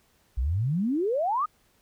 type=exponential sweep; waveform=sine; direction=up; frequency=55.6 to 1289 Hz; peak=-23 dBFS; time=0.37-1.46 s; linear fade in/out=10 ms; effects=pink hiss -65 dBFS RMS until 1.81 s